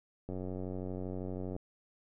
click train, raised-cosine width 2 ms, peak -27 dBFS, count 119, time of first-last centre 0.29-1.564 s, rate 92.6 Hz, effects none

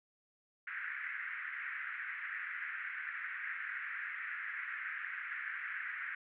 pink band-pass noise, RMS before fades -42 dBFS, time 0.67-6.15 s, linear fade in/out 5 ms, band 1500 to 2100 Hz, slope 48 dB/octave, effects none

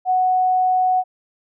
sine tone, 740 Hz, F#5, in tune, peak -14 dBFS, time 0.05-1.04 s, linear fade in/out 50 ms, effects none

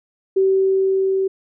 sine tone with level ramp, 383.9 Hz, G4, 36 cents flat, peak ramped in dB -12 to -16 dBFS, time 0.36-1.28 s, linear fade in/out 10 ms, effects none

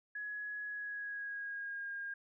sine tone with pitch glide, 1681 to 1618.1 Hz, G#6 to G#6, +20 to -46 cents, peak -39 dBFS, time 0.15-2.14 s, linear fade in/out 5 ms, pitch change -66 cents, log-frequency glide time 0.65-1.9 s, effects none

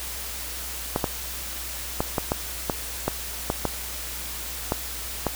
clicks, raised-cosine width 1 ms, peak -8 dBFS, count 11, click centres 0.961 / 1.042 / 2.005 / 2.182 / 2.319 / 2.698 / 3.08 / 3.501 / 3.653 / 4.721 / 5.267 s, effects added 60 Hz sine -39 dBFS peak until 5.35 s + white hiss -34 dBFS RMS until 5.35 s

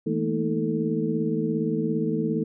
sine tone cluster, 162.1 / 217.1 / 234.4 / 318.4 / 442.2 Hz, E3 / A3 / A#3 / D#4 / A4, -29 / -23 / +10 / +40 / +9 cents, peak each -29 dBFS, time 0.06-2.44 s, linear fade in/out 10 ms, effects none

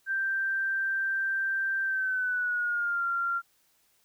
sine tone with pitch glide, 1570 to 1382.6 Hz, G6 to F6, +2 to -18 cents, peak -26 dBFS, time 0.06-3.42 s, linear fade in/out 50 ms, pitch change -220 cents, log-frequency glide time 1.83-3.05 s, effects white hiss -68 dBFS RMS until 4.04 s

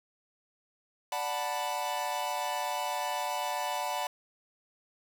45% pulse chord, B minor seventh, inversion first, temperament equal, 587.3 / 740 / 880 / 987.8 Hz, D5 / F#5 / A5 / B5, 0 / 0 / 0 / 0 cents, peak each -39 / -36 / -36 / -36 dBFS, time 1.12-4.07 s, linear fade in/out 2 ms, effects none

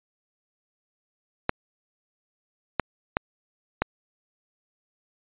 clicks, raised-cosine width 0.5 ms, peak -6 dBFS, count 4, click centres 1.494 / 2.797 / 3.169 / 3.82 s, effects resampled to 8000 Hz

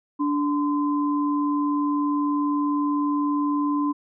sine tone pair together, 291.2 / 1028 Hz, D4 / C6, -15 / -31 cents, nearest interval octave + minor seventh, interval 2184 cents, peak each -21 / -27 dBFS, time 0.19-3.93 s, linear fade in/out 20 ms, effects none

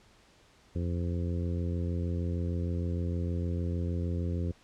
harmonic tone, 86.5 Hz, F2, 16 cents flat, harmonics 1 / 2 / 3 / 4 / 5 / 6, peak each -30 / -36 / -40 / -42 / -44 / -46 dBFS, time 0.75-4.52 s, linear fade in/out 10 ms, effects pink hiss -61 dBFS RMS until 4.63 s + low-pass 7000 Hz 12 dB/octave

